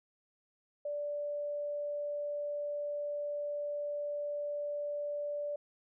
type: tone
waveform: sine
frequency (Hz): 584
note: D5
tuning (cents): -10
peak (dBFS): -34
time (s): 0.85-5.56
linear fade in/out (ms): 5
effects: none